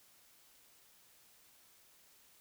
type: silence
effects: white hiss -65 dBFS RMS until 2.4 s